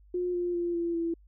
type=tone with pitch steps; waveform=sine; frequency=357.8 / 351.9 / 346 / 340.3 / 334.6 Hz; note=F4 / F4 / F4 / F4 / E4; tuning=+42 / +13 / -16 / -45 / +26 cents; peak=-27 dBFS; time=0.14-1.14 s; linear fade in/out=5 ms; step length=200 ms; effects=added 50 Hz sine -54 dBFS peak until 1.27 s